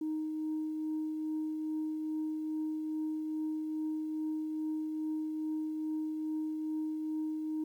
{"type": "tone with tremolo", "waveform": "sine", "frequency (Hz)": 311.1, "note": "D#4", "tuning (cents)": 0, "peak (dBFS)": -30, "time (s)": [0.01, 7.64], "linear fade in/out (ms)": 5, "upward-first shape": "triangle", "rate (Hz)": 2.4, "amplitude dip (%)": 35, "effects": ["tanh soft clip ceiling -29 dBFS", "11-bit"]}